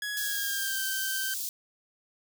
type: tone with pitch glide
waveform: sawtooth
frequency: 1675 to 1553.8 Hz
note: G#6 to G6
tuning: +14 to -16 cents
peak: -28 dBFS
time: 0.02-1.34 s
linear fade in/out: 2 ms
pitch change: -130 cents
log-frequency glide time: 0.18-0.83 s
type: high-pass noise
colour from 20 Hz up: white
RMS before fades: -34 dBFS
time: 0.17-1.49 s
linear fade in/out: 0 ms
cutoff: 4100 Hz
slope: 24 dB/octave
effects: none